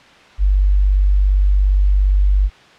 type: tone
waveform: sine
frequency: 48.67 Hz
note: G1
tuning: 12 cents flat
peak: -10 dBFS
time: 0.38-2.5 s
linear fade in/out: 50 ms
effects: white hiss -44 dBFS RMS until 2.78 s + low-pass 3000 Hz 12 dB/octave